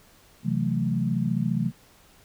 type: chord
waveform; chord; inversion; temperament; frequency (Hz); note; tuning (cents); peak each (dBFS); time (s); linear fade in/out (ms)
sine; F# half-diminished seventh; second; equal; 130.81 / 164.81 / 185 / 220; C3 / E3 / F#3 / A3; 0 / 0 / 0 / 0; -28; 0.43-1.72; 50
effects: pink hiss -56 dBFS RMS until 2.24 s

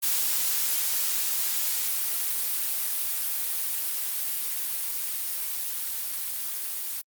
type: noise with level ramp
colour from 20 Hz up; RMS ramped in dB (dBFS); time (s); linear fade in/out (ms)
blue; -25 to -32; 0.02-7.02; 20
effects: Opus 48 kbps

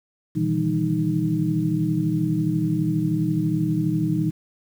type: tone cluster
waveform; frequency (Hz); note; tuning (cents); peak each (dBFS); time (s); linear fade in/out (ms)
sine; 120.6 / 151.3 / 163.5 / 197.9 / 310.5; B2 / D#3 / E3 / G3 / D#4; -41 / -48 / -14 / +17 / -3; -28 / -30 / -23 / -29 / -24; 0.35-4.31; 20
effects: 8-bit

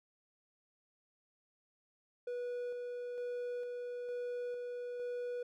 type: tone with tremolo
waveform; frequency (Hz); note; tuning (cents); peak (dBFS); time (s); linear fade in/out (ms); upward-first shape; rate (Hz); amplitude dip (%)
triangle; 488.2; B4; -20; -35; 2.27-5.43; 5; square; 1.1; 25
effects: none

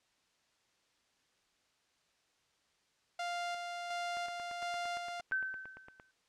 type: tone with tremolo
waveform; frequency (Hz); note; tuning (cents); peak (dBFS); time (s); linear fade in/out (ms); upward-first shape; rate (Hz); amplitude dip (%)
sawtooth; 698.5; F5; 0; -32; 3.19-5.21; 5; square; 1.4; 35
type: click train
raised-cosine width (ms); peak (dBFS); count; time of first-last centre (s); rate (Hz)
0.5; -36; 17; 4.17-5.999; 8.75
type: tone with exponential decay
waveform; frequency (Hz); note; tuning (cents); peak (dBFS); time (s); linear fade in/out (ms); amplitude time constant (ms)
sine; 1538; G6; -33; -29; 5.32-6.11; 0; 170
effects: white hiss -74 dBFS RMS until 6.28 s + low-pass 6000 Hz 12 dB/octave

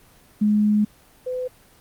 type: tone pair in turn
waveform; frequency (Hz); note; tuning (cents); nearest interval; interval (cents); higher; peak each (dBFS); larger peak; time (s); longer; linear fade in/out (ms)
sine; 210 / 505.7; G#3 / B4; +19 / +41; octave + minor third; 1522; second; -15 / -24; first; 0.41-0.85 / 1.26-1.48; first; 10
effects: pink hiss -53 dBFS RMS until 1.8 s + Opus 24 kbps

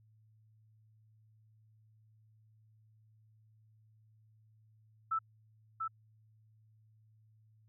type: tone with echo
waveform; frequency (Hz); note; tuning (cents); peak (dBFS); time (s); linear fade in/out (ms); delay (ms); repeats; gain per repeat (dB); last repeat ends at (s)
sine; 1318.5; E6; 0; -30; 5.11-5.19; 10; 690; 1; -4; 5.88
effects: added 109 Hz sine -63 dBFS peak until 7.68 s

